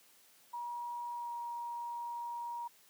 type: tone with pitch glide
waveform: sine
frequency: 956 to 947.8 Hz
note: A#5 to A#5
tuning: +43 to +28 cents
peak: -38 dBFS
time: 0.53-2.68 s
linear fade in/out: 10 ms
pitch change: -15 cents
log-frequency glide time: 1.14-1.33 s
effects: white hiss -64 dBFS RMS until 2.89 s + high-pass 150 Hz 12 dB/octave